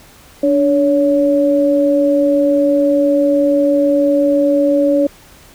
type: tone pair together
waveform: sine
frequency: 291.1 / 563 Hz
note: D4 / C#5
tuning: -15 / +27 cents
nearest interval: major seventh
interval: 1142 cents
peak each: -13 / -12 dBFS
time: 0.43-5.07 s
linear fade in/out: 5 ms
effects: pink hiss -43 dBFS RMS until 5.54 s